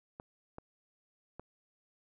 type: clicks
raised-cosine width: 1 ms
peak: -30 dBFS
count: 3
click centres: 0.199 / 0.584 / 1.396 s
effects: none